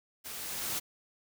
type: noise with level ramp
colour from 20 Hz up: white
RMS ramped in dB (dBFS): -43 to -33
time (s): 0.24-0.8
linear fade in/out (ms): 20
effects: none